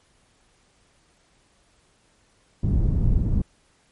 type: low-pass noise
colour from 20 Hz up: pink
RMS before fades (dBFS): -20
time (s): 2.63-3.42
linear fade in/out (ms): 5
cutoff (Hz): 150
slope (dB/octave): 12
effects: pink hiss -62 dBFS RMS until 3.91 s + MP3 48 kbps